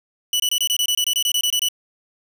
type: tone bursts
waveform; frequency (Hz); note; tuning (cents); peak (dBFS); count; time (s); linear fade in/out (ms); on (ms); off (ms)
sawtooth; 2960; F#7; 0; -14; 15; 0.33-1.686; 2; 68; 24
effects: 7-bit